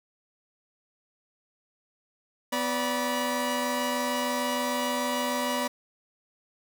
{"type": "tone cluster", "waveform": "sawtooth", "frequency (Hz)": [249.4, 582, 971], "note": ["B3", "D5", "B5"], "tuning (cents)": [17, -16, -30], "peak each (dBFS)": -27, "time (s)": [2.52, 5.68], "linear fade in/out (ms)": 10, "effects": ["8-bit"]}